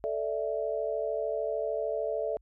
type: chord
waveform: sine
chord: A suspended fourth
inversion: none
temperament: just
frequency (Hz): 440 / 586.7 / 660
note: A4 / D5 / E5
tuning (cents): 0 / -2 / +2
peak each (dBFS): -33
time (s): 0.04-2.37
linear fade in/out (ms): 0
effects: added 50 Hz sine -58 dBFS peak until 2.41 s